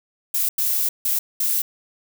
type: noise bursts at uneven times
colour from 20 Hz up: violet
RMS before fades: -21 dBFS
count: 4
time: 0.34-0.49 / 0.58-0.89 / 1.05-1.19 / 1.4-1.62 s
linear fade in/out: 5 ms
effects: none